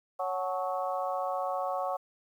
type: harmonic tone with a mistuned harmonic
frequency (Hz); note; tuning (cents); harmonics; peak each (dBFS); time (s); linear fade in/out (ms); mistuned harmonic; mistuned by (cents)
185; F#3; 0; 3 / 4 / 5 / 6 / 7; -34 / -33 / -40 / -36 / -43; 0.19-1.97; 10; 5; -96
effects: 10-bit